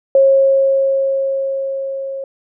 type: tone with level ramp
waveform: sine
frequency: 542 Hz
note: C#5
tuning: 39 cents flat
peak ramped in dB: -6 to -22 dBFS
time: 0.15-2.24 s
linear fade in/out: 2 ms
effects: none